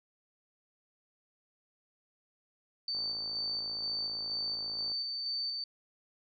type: tone with tremolo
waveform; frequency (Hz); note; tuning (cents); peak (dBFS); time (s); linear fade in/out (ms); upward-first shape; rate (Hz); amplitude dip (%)
sine; 4564; C#8; +50; -32; 2.88-5.64; 2; square; 2.1; 25
type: click train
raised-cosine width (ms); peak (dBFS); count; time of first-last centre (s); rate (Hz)
1; -38; 109; 2.95-4.917; 54.9
effects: none